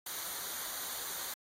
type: noise with comb filter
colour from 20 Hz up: white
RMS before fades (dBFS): -40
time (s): 0.06-1.34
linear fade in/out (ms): 5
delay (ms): 0.38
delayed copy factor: -0.6
effects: AAC 48 kbps